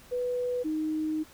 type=tone pair in turn; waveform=sine; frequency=493.9 / 311.1 Hz; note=B4 / D#4; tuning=0 / 0 cents; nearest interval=minor sixth; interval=800 cents; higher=first; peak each=-27 dBFS; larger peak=neither; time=0.11-0.64 / 0.64-1.24 s; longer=second; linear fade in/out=20 ms; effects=pink hiss -54 dBFS RMS until 1.33 s